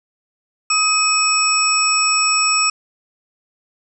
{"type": "tone cluster", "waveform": "sine", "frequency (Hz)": [1260, 2535, 5400, 7860], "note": ["D#6", "D#7", "E8", "B8"], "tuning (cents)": [21, 32, 41, -9], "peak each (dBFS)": -19, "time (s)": [0.7, 2.7], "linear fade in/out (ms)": 5, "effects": []}